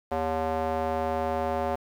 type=tone with band-pass filter; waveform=square; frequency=80 Hz; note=D#2; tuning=49 cents sharp; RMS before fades=-28 dBFS; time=0.11-1.76 s; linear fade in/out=10 ms; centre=690 Hz; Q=2.2; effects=9-bit